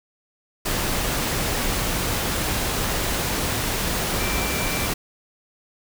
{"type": "tone in noise", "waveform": "sine", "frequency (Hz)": 2349, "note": "D7", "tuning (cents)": 0, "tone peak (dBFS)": -31, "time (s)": [4.19, 4.87], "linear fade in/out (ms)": 10, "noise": "pink", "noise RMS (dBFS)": -24, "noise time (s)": [0.65, 4.94], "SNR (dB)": -10, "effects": []}